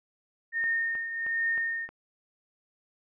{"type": "tone with tremolo", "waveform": "sine", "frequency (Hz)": 1833, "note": "A#6", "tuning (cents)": -30, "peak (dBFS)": -24, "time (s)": [0.52, 1.89], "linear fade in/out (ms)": 50, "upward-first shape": "triangle", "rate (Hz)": 1.3, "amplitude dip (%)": 65}
{"type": "click train", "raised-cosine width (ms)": 0.5, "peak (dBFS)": -29, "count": 5, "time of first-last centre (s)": [0.64, 1.89], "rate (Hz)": 3.2}
{"effects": []}